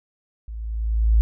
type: tone with level ramp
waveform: sine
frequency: 55.1 Hz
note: A1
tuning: 3 cents sharp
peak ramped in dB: -31 to -11 dBFS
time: 0.48-1.21 s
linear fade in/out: 0 ms
effects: none